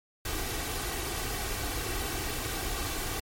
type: noise with comb filter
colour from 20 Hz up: pink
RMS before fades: -33 dBFS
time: 0.25-3.2 s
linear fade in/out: 5 ms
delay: 2.6 ms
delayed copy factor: +0.55
effects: MP3 64 kbps

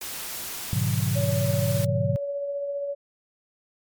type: noise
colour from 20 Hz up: white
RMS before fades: -34 dBFS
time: 0.01-1.85 s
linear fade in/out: 5 ms
type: chord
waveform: sine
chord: G# half-diminished seventh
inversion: none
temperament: equal with one note detuned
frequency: 103.83 / 123.47 / 146.83 / 180.35 Hz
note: G#2 / B2 / D3 / F#3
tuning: 0 / 0 / 0 / -44 cents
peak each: -26 / -26 / -28 / -30 dBFS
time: 0.73-2.16 s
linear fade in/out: 0 ms
type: tone with tremolo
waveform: sine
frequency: 566 Hz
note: C#5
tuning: 36 cents sharp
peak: -25 dBFS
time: 1.15-2.95 s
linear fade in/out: 20 ms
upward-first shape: triangle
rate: 15 Hz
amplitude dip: 35%
effects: MP3 96 kbps

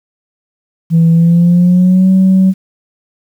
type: tone with pitch glide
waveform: sine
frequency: 165.4 to 188.9 Hz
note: E3 to F#3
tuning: +6 to +36 cents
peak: -3 dBFS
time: 0.9-2.54 s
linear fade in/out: 50 ms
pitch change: +230 cents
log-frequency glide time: 1.12-2.1 s
effects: tanh soft clip ceiling -2 dBFS + 7-bit

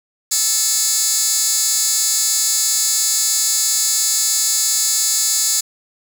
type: tone with high-pass filter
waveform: 15% pulse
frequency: 437 Hz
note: A4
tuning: 12 cents flat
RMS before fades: -17 dBFS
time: 0.31-5.61 s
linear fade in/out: 10 ms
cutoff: 6300 Hz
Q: 2.2
effects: none

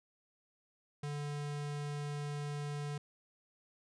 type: tone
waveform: square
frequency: 145.9 Hz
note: D3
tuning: 11 cents flat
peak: -38 dBFS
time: 1.03-2.98 s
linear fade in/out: 5 ms
effects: resampled to 22050 Hz

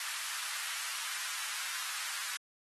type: high-pass noise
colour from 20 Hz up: pink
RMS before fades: -39 dBFS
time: 0-2.37 s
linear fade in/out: 2 ms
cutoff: 1200 Hz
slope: 24 dB/octave
effects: AAC 32 kbps

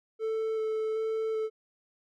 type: tone with vibrato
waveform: triangle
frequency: 440 Hz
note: A4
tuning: in tune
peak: -26 dBFS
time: 0.19-1.5 s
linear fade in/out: 50 ms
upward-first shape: square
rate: 1.3 Hz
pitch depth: 9 cents each way
effects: none

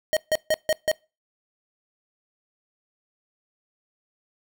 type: tone bursts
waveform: square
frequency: 624 Hz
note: D#5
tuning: 5 cents sharp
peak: -19 dBFS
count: 5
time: 0.13-0.915 s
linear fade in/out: 0 ms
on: 37 ms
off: 150 ms
effects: noise-tail reverb RT60 0.3 s tail -25 dB re dry

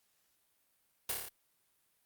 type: noise with echo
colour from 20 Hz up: white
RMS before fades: -34 dBFS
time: 1.09-1.12 s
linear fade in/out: 5 ms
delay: 28 ms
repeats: 6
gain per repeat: -2 dB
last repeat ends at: 1.288 s
effects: white hiss -75 dBFS RMS until 2.05 s + Opus 48 kbps

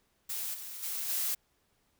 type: noise with level steps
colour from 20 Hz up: blue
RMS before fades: -36 / -43 / -36 / -32 dBFS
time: 0.29-1.35 s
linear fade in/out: 10 ms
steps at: 0.53 / 0.82 / 1.08 s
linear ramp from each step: 20 ms
effects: pink hiss -73 dBFS RMS until 1.99 s

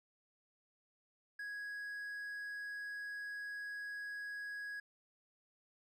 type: tone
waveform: triangle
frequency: 1661.2 Hz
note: G#6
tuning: in tune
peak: -40 dBFS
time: 1.39-4.8 s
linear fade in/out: 5 ms
effects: none

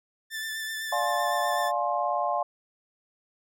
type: tone with vibrato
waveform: sawtooth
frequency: 1766 Hz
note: A6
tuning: 6 cents sharp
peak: -28 dBFS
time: 0.3-1.72 s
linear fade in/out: 50 ms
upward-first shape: sine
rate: 7.9 Hz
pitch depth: 21 cents each way
type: chord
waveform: sine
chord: D half-diminished seventh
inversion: none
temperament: just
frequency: 587.3 / 704.8 / 845.8 / 1057.2 Hz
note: D5 / F5 / Ab5 / C6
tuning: 0 / +16 / +31 / +18 cents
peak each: -31 / -28 / -31 / -30 dBFS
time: 0.92-2.43 s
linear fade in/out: 5 ms
effects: none

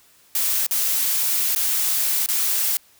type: noise with dropouts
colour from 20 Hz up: blue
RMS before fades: -21 dBFS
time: 0.35-2.77 s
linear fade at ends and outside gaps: 1 ms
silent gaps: 0.665-0.71 / 1.55-1.56 / 2.261-2.287 s
effects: white hiss -55 dBFS RMS until 2.99 s

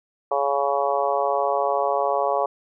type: harmonic tone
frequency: 140.2 Hz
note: C#3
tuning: 20 cents sharp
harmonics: 3 / 4 / 5 / 6 / 7 / 8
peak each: -28 / -24 / -25 / -27 / -29 / -28 dBFS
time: 0.31-2.46 s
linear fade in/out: 5 ms
effects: none

